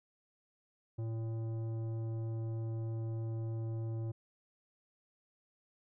sine tone with tanh clipping, 112.9 Hz, A2, 45 cents sharp, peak -37 dBFS, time 0.98-4.12 s, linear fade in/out 10 ms, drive 12 dB, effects none

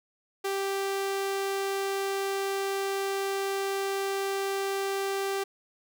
sawtooth tone, 392 Hz, G4, in tune, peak -24 dBFS, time 0.44-5.44 s, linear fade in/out 10 ms, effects none

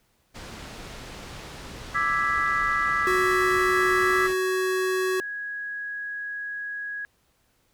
pink low-pass noise, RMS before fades -40 dBFS, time 0.34-4.34 s, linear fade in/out 20 ms, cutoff 6300 Hz, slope 12 dB/octave
sine chord, E dominant seventh, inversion third, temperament equal, 1174.7 / 1318.5 / 1661.2 / 1975.5 Hz, D6 / E6 / G#6 / B6, 0 / 0 / 0 / 0 cents, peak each -27 dBFS, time 1.94-4.28 s, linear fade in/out 20 ms
square tone with pitch glide, 369.1 to 373.6 Hz, F#4 to F#4, -4 to +17 cents, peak -24 dBFS, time 3.07-5.2 s, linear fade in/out 0 ms, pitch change +21 cents, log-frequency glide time 3.99-4.34 s
sine tone, 1661.2 Hz, G#6, in tune, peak -30 dBFS, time 3.75-7.05 s, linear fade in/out 0 ms
effects pink hiss -67 dBFS RMS until 7.73 s

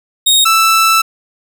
sawtooth tone pair in turn, 3734 / 1322.8 Hz, A#7 / E6, +2 / +6 cents, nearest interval octave + tritone, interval 1796 cents, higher first, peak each -4 dBFS, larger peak neither, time 0.26-0.45 / 0.45-1.02 s, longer second, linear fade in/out 10 ms, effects none

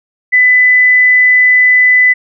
sine tone, 2000 Hz, B6, 21 cents sharp, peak -4 dBFS, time 0.32-2.14 s, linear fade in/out 20 ms, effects none

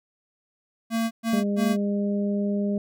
square tone bursts, 227.2 Hz, A#3, 44 cents flat, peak -23 dBFS, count 3, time 0.9-1.77 s, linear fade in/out 50 ms, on 210 ms, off 120 ms
harmonic tone, 202.9 Hz, G#3, 40 cents flat, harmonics 1 / 2 / 3, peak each -23 / -31 / -33 dBFS, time 1.33-2.78 s, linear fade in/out 2 ms
effects none

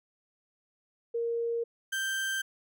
sine / 35% pulse tone pair in turn, 466.2 / 1568.1 Hz, A#4 / G6, 0 / 0 cents, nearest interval octave + major sixth, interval 2100 cents, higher second, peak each -28 dBFS, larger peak neither, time 1.14-1.64 / 1.92-2.42 s, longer neither, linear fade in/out 10 ms, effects none

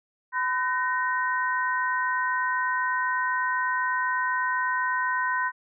sine tone cluster, 1008 / 1516 / 1860 Hz, B5 / F#6 / A#6, +35 / +42 / -4 cents, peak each -26 / -28 / -30 dBFS, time 0.32-5.52 s, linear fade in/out 50 ms, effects none

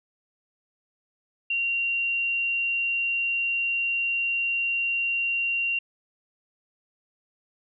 sine tone, 2760 Hz, F7, 21 cents flat, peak -23 dBFS, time 1.5-5.79 s, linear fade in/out 5 ms, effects none

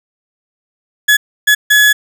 35% pulse tone bursts at uneven times, 1697 Hz, G#6, 37 cents sharp, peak -4 dBFS, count 3, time 1.08-1.17 / 1.47-1.55 / 1.7-1.93 s, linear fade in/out 10 ms, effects none

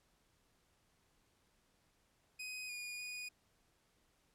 sawtooth tone with pitch steps, 2506 / 2445 / 2467 Hz, D#7 / D#7 / D#7, +12 / -31 / -15 cents, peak -40 dBFS, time 2.39-3.29 s, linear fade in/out 10 ms, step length 300 ms, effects pink hiss -75 dBFS RMS until 4.34 s + low-pass 12000 Hz 12 dB/octave

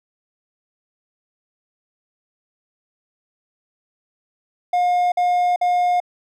triangle tone bursts, 714 Hz, F5, 38 cents sharp, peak -13 dBFS, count 3, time 4.73-6.002 s, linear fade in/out 5 ms, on 390 ms, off 51 ms, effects none

